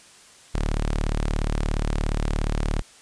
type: tone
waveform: sawtooth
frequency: 37.06 Hz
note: D1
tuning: 17 cents sharp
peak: -18 dBFS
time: 0.54-2.82 s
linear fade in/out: 10 ms
effects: white hiss -50 dBFS RMS until 3.01 s + resampled to 22050 Hz